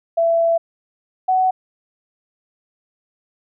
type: tone pair in turn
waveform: sine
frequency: 668 / 747.4 Hz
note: E5 / F#5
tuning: +23 / +17 cents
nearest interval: major second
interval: 194 cents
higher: second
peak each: -13 dBFS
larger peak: neither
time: 0.17-0.58 / 1.28-1.51 s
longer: first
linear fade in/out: 10 ms
effects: none